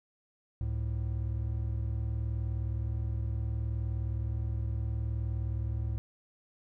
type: tone pair together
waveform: triangle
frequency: 69.3 / 108.6 Hz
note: C#2 / A2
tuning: 0 / -22 cents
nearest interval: minor sixth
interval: 778 cents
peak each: -31 / -31 dBFS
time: 0.61-5.98 s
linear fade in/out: 0 ms
effects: none